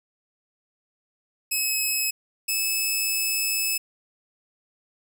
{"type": "tone pair in turn", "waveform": "10% pulse", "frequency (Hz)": [2571, 2602], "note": ["E7", "E7"], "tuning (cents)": [-44, -23], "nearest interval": "unison", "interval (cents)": 21, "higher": "second", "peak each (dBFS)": -14, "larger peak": "neither", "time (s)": [[1.51, 2.11], [2.48, 3.78]], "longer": "second", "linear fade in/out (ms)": 10, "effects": []}